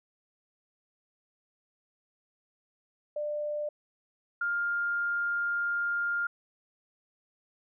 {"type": "tone pair in turn", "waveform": "sine", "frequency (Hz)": [595, 1404.6], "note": ["D5", "F6"], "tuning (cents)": [22, 10], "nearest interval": "octave + minor third", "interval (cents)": 1488, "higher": "second", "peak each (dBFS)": [-30, -27], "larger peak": "second", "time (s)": [[3.16, 3.69], [4.41, 6.27]], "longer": "second", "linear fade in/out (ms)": 5, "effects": []}